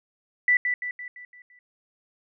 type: tone with echo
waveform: sine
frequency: 1975.5 Hz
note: B6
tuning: in tune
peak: -16 dBFS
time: 0.48-0.57 s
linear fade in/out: 2 ms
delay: 170 ms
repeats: 6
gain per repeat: -6 dB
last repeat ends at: 1.59 s
effects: none